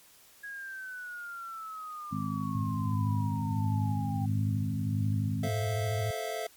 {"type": "exponential sweep", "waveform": "sine", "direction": "down", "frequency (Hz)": [1661.2, 784], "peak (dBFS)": -38, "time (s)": [0.43, 4.26], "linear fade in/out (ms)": 10}
{"type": "harmonic tone", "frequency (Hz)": 52.1, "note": "G#1", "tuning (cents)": 6, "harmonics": [2, 3, 4, 5], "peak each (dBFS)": [-38, -35, -35, -37], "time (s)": [2.11, 5.49], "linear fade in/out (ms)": 20}
{"type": "tone with vibrato", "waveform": "sine", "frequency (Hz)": 105.6, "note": "G#2", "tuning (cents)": 29, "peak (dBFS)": -29, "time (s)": [2.55, 6.11], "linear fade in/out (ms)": 5, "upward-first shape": "sine", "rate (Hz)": 14, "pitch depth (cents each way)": 100}
{"type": "chord", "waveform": "square", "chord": "F major seventh", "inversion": "first", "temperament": "just", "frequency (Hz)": [436.5, 523.8, 654.8, 698.5], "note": ["A4", "C5", "E5", "F5"], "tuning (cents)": [-14, 2, -12, 0], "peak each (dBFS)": [-39, -43, -37, -39], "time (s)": [5.43, 6.47], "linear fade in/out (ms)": 5}
{"effects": ["white hiss -58 dBFS RMS until 6.56 s", "MP3 96 kbps"]}